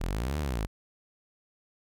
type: linear two-way sweep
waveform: sawtooth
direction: up then down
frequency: 36.13 to 77.78 to 45.81 Hz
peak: -25 dBFS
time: 0-0.67 s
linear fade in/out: 20 ms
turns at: 0.39 s
effects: none